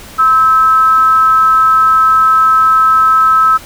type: tone with amplitude modulation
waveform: sine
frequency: 1300 Hz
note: E6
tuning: 24 cents flat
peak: -3 dBFS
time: 0.18-3.58 s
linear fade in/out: 20 ms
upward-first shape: sine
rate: 274 Hz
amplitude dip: 45%
effects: pink hiss -33 dBFS RMS until 3.65 s